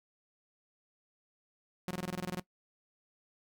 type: tone bursts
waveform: sawtooth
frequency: 181.9 Hz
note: F#3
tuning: 29 cents flat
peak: -30 dBFS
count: 11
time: 1.88-2.397 s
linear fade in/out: 0 ms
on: 27 ms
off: 22 ms
effects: noise-tail reverb RT60 0.1 s tail -18 dB re dry